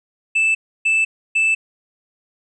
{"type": "tone bursts", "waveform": "triangle", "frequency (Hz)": 2637, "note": "E7", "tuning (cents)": 0, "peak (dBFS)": -12, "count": 3, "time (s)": [0.35, 1.55], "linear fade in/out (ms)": 10, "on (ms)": 200, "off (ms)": 300, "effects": ["resampled to 22050 Hz"]}